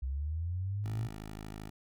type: linear sweep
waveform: sine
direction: up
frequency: 63 to 116.54 Hz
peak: -32 dBFS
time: 0.02-1.08 s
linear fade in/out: 10 ms
type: tone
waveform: 10% pulse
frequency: 52.8 Hz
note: G#1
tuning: 29 cents sharp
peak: -34 dBFS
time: 0.84-1.7 s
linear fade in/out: 10 ms
effects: none